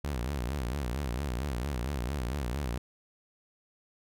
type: tone with vibrato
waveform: sawtooth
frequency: 65.41 Hz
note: C2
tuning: in tune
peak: -27 dBFS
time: 0.04-2.78 s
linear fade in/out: 5 ms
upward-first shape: sine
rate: 4.4 Hz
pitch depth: 210 cents each way
effects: none